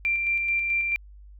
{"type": "tone with tremolo", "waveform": "sine", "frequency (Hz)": 2365, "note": "D7", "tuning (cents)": 12, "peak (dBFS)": -21, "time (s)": [0.05, 0.96], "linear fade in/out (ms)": 0, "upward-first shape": "square", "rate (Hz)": 4.6, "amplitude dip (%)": 30, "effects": ["added 50 Hz sine -44 dBFS peak until 1.39 s"]}